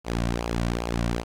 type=tone with flanger; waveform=sawtooth; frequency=58.27 Hz; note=A#1; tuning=in tune; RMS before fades=-27 dBFS; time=0.04-1.25 s; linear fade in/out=50 ms; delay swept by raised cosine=0.52 to 2.42 ms; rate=2.5 Hz; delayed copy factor=-0.7; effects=low-pass 9000 Hz 12 dB/octave + 9-bit